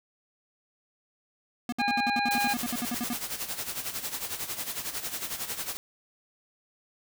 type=tone bursts; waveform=square; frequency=241 Hz; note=B3; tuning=42 cents flat; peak=-29 dBFS; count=16; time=1.69-3.134 s; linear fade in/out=2 ms; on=34 ms; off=60 ms
type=harmonic tone; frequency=814 Hz; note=G#5; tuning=35 cents flat; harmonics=1 / 2 / 3 / 5; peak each=-27 / -32 / -32 / -35 dBFS; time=1.79-2.54 s; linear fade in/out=10 ms
type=noise with tremolo; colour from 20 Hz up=white; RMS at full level=-32 dBFS; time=2.31-5.77 s; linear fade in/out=0 ms; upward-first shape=sine; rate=11 Hz; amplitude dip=70%
effects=none